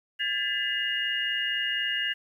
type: tone cluster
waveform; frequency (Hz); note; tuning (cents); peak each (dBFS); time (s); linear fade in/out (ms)
sine; 1622 / 1746 / 2011 / 2848; G#6 / A6 / B6 / F7; -41 / -14 / +31 / +33; -33 / -33 / -35 / -28; 0.19-2.14; 20
effects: 10-bit